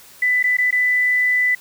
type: tone with dropouts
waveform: sine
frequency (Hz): 1993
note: B6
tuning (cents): +15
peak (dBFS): -14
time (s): 0.22-1.55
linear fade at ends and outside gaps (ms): 5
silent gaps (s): 0.428-0.439 / 0.57-0.584 / 0.708-0.725
effects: white hiss -45 dBFS RMS until 1.6 s